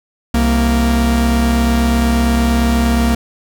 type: tone pair together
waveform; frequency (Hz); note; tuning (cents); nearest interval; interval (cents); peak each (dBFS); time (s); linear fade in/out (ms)
45% pulse; 65.41 / 233.1; C2 / A#3; 0 / 0; octave + minor seventh; 2200; -14; 0.34-3.15; 5
effects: none